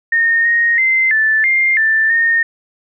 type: tone with pitch steps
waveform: sine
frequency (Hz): 1838 / 1866 / 2074 / 1757 / 2110 / 1772 / 1837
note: A#6 / A#6 / C7 / A6 / C7 / A6 / A#6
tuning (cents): -25 / +1 / -16 / -3 / +14 / +12 / -26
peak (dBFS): -10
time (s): 0.12-2.43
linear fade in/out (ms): 5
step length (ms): 330
effects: none